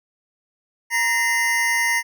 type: tone cluster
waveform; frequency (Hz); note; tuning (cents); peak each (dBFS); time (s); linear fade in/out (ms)
square; 943 / 1850 / 2060; A#5 / A#6 / C7; +20 / -14 / -28; -27 / -22 / -22; 0.9-2.03; 50
effects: none